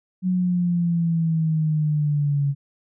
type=exponential sweep; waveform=sine; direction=down; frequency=185 to 139.8 Hz; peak=-18 dBFS; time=0.22-2.55 s; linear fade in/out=50 ms; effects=none